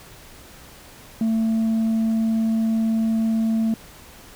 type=tone; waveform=sine; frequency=223.5 Hz; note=A3; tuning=27 cents sharp; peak=-15 dBFS; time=1.21-3.74 s; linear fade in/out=2 ms; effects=tanh soft clip ceiling -17 dBFS + pink hiss -45 dBFS RMS until 4.35 s